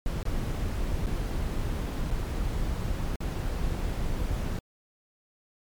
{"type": "noise with dropouts", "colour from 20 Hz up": "brown", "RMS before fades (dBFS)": -29, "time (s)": [0.06, 4.59], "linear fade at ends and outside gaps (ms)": 1, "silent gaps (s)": [[0.23, 0.253], [1.061, 1.067], [2.107, 2.111], [3.159, 3.205]], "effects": ["MP3 96 kbps"]}